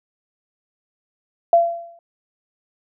sine tone with exponential decay, 681 Hz, F5, 44 cents flat, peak -7 dBFS, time 1.53-1.99 s, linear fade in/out 2 ms, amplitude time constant 99 ms, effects none

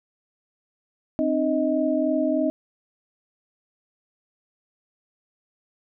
sine tone cluster, 262.6 / 305.8 / 629 Hz, C4 / D#4 / D#5, +6 / -30 / +19 cents, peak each -24 dBFS, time 1.19-2.5 s, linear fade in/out 0 ms, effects none

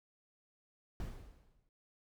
brown noise with exponential decay, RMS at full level -39 dBFS, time 1-1.69 s, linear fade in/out 1 ms, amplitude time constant 150 ms, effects none

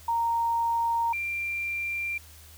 sine tone pair in turn, 928 / 2372 Hz, A#5 / D7, -8 / +17 cents, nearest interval octave + major third, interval 1625 cents, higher second, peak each -23 / -28 dBFS, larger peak first, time 0.08-1.13 / 1.13-2.18 s, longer neither, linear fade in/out 5 ms, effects added 78 Hz sine -50 dBFS peak until 2.57 s + white hiss -52 dBFS RMS until 2.57 s

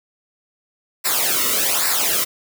white noise with flanger, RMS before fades -19 dBFS, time 1.04-2.25 s, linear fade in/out 20 ms, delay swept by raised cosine 0.31 to 1.25 ms, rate 1.2 Hz, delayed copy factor -0.8, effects none

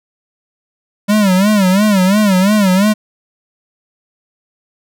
square tone with vibrato, 198 Hz, G3, 18 cents sharp, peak -9 dBFS, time 1.08-2.94 s, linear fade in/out 20 ms, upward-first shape sine, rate 2.9 Hz, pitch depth 140 cents each way, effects none

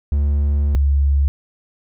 triangle / sine tone pair in turn, 71.9 / 70.1 Hz, D2 / C#2, -36 / +20 cents, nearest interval unison, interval 44 cents, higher first, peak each -12 dBFS, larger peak neither, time 0.12-0.75 / 0.75-1.28 s, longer first, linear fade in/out 0 ms, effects none

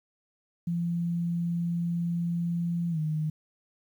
sine tone with pitch glide, 171 to 155.01 Hz, F3 to D#3, -36 to -6 cents, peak -26 dBFS, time 0.67-3.3 s, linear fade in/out 5 ms, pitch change -170 cents, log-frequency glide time 2.9-2.99 s, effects 10-bit

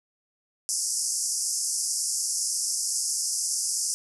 pink band-pass noise, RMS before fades -28 dBFS, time 0.69-3.94 s, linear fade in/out 0 ms, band 5000 to 11000 Hz, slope 96 dB/octave, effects none

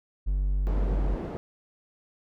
triangle tone, 48.13 Hz, G1, 31 cents flat, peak -21 dBFS, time 0.26-1.16 s, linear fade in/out 20 ms
white low-pass noise, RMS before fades -35 dBFS, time 0.67-1.37 s, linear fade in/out 0 ms, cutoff 420 Hz, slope 12 dB/octave
effects none

